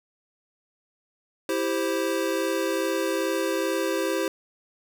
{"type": "chord", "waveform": "square", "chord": "C major", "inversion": "first", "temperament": "equal", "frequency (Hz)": [329.6, 392, 523.3], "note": ["E4", "G4", "C5"], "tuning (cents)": [0, 0, 0], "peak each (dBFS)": -29, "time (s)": [1.49, 4.28], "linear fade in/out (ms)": 2, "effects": []}